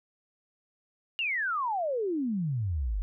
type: exponential sweep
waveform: sine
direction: down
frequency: 2888 to 43.65 Hz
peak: -27 dBFS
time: 1.19-3.02 s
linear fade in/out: 0 ms
effects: none